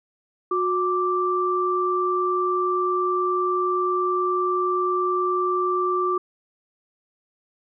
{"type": "tone pair together", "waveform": "sine", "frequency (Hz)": [364, 1173], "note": ["F#4", "D6"], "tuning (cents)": [-28, -2], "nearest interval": "octave + minor sixth", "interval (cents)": 2026, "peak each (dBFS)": [-23, -22], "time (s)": [0.51, 6.18], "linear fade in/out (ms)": 5, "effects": []}